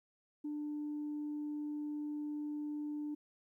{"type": "tone", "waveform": "sine", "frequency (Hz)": 297.1, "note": "D4", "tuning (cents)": 20, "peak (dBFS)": -36, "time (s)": [0.44, 3.15], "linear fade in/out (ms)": 10, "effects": ["tanh soft clip ceiling -34 dBFS", "13-bit"]}